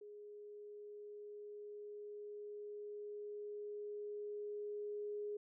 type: tone with level ramp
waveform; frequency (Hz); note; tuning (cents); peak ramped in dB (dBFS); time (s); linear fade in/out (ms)
sine; 415.3; G#4; 0; -51 to -40; 0.01-5.37; 5
effects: none